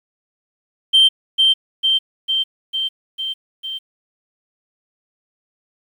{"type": "tone with echo", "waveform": "sine", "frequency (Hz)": 3136, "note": "G7", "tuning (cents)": 0, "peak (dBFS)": -6, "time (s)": [0.93, 1.09], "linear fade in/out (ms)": 20, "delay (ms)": 450, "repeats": 6, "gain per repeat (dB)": -3, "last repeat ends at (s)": 3.79, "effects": ["tanh soft clip ceiling -6 dBFS", "8-bit"]}